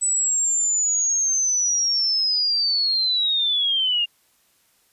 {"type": "linear sweep", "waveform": "sine", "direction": "down", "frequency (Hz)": [7970, 2794], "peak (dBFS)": -18, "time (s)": [0.01, 4.06], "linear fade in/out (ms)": 20, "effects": ["white hiss -62 dBFS RMS until 4.92 s", "resampled to 32000 Hz"]}